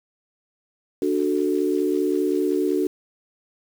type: chord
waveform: sine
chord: D major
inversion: none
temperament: equal with one note detuned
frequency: 294.7 / 370 / 440 Hz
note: D4 / F#4 / A4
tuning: +6 / 0 / 0 cents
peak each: -23 / -22 / -26 dBFS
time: 1.02-2.87 s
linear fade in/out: 2 ms
effects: 7-bit